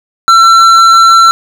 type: tone with hard clipping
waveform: sine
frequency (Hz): 1347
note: E6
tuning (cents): +37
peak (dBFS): -3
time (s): 0.28-1.31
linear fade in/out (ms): 0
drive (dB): 9
effects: none